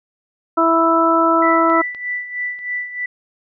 harmonic tone, 329.6 Hz, E4, in tune, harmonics 1 / 2 / 3 / 4, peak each -17 / -18 / -19 / -15 dBFS, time 0.57-1.82 s, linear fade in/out 10 ms
sine tone with tremolo, 1975.5 Hz, B6, in tune, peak -19 dBFS, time 1.42-3.06 s, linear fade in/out 5 ms, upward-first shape sine, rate 3.2 Hz, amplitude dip 70%
clicks, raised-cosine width 0.3 ms, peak -23 / -23 / -33 dBFS, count 3, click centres 1.7 / 1.948 / 2.59 s
effects none

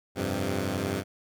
10% pulse chord, F suspended second, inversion none, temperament equal with one note detuned, 87.31 / 98.79 / 130.81 Hz, F2 / G2 / C3, 0 / +14 / 0 cents, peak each -25 / -22 / -27 dBFS, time 0.15-1.04 s, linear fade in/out 50 ms, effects none

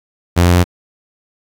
sawtooth tone with pitch steps, 87.2 / 87.96 / 88.72 Hz, F2 / F2 / F2, -2 / +13 / +28 cents, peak -4 dBFS, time 0.36-0.642 s, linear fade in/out 20 ms, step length 94 ms, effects 7-bit

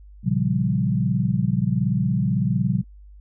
sine chord, G half-diminished seventh, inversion first, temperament equal with one note detuned, 117.96 / 138.59 / 174.61 / 196 Hz, Bb2 / Db3 / F3 / G3, +21 / 0 / 0 / 0 cents, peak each -24 dBFS, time 0.23-2.84 s, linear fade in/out 50 ms, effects added 50 Hz sine -42 dBFS peak until 3.2 s

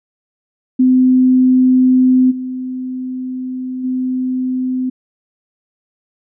sine tone with level steps, 255.9 Hz, C4, 38 cents flat, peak -7 / -20 / -15 dBFS, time 0.79-4.9 s, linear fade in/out 10 ms, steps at 2.3 / 3.83 s, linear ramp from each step 20 ms, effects none

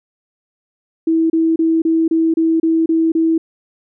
sine tone bursts, 325.3 Hz, E4, 23 cents flat, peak -11 dBFS, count 9, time 1.07-3.38 s, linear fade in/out 5 ms, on 230 ms, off 30 ms, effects none

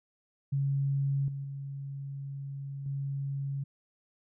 sine tone with level steps, 138.59 Hz, C#3, in tune, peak -26 / -34 / -36 / -31 dBFS, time 0.52-3.64 s, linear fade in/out 10 ms, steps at 1.28 / 1.44 / 2.86 s, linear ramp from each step 2 ms, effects none

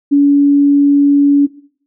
sine tone, 284.3 Hz, C#4, 44 cents sharp, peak -5 dBFS, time 0.11-1.47 s, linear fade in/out 20 ms, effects noise-tail reverb RT60 0.5 s tail -17 dB re dry

